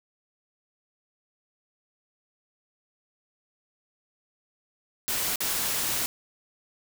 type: noise with dropouts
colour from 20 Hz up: white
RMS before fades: -28 dBFS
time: 5.08-6.06 s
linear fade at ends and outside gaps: 0 ms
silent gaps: 5.358-5.405 s
effects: none